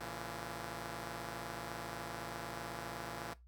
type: chord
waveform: 5% pulse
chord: A# diminished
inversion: none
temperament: just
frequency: 116.54 / 139.85 / 167.82 Hz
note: A#2 / C#3 / E3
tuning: 0 / +16 / +31 cents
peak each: -35 / -38 / -35 dBFS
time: 0-3.34 s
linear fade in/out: 10 ms
effects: noise-tail reverb RT60 0.2 s tail -19 dB re dry + added 60 Hz sine -57 dBFS peak until 3.47 s